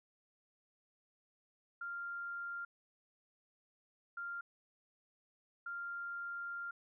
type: tone bursts at uneven times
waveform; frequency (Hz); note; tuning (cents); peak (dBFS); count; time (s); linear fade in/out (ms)
sine; 1394; F6; -4; -40; 3; 1.81-2.65 / 4.17-4.41 / 5.66-6.71; 5
effects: none